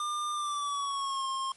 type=tone with pitch glide; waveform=square; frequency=1200 to 1069.1 Hz; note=D6 to C6; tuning=+37 to +37 cents; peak=-31 dBFS; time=0-1.52 s; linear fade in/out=2 ms; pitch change=-200 cents; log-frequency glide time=0.33-1.26 s; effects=white hiss -57 dBFS RMS until 1.56 s + MP3 48 kbps